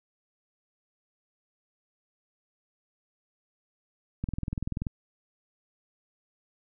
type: click train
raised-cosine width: 5 ms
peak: -18 dBFS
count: 14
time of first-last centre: 4.24-4.868 s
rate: 20.7 Hz
effects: none